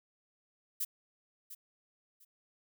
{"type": "noise with echo", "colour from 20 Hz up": "violet", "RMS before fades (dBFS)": -34, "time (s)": [0.8, 0.85], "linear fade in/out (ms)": 10, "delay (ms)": 700, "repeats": 2, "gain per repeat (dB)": -13, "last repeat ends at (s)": 2.25, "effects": []}